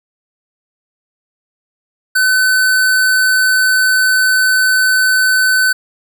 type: tone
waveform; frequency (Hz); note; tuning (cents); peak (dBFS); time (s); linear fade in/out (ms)
square; 1515; F#6; +40; -10; 2.15-5.73; 10
effects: none